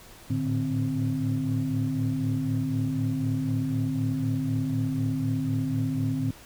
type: tone cluster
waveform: sine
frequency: 109.5 / 113.5 / 149.6 / 262.2 Hz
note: A2 / A#2 / D3 / C4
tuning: -8 / -46 / +32 / +4 cents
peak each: -31 / -30 / -29 / -27 dBFS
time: 0.3-6.31 s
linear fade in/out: 5 ms
effects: tanh soft clip ceiling -17 dBFS + pink hiss -49 dBFS RMS until 6.45 s